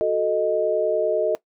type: chord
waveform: sine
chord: D# diminished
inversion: first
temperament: equal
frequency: 370 / 440 / 622.3 Hz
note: F#4 / A4 / D#5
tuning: 0 / 0 / 0 cents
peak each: -26 / -22 / -21 dBFS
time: 0.01-1.35 s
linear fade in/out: 0 ms
effects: noise-tail reverb RT60 0.1 s tail -19 dB re dry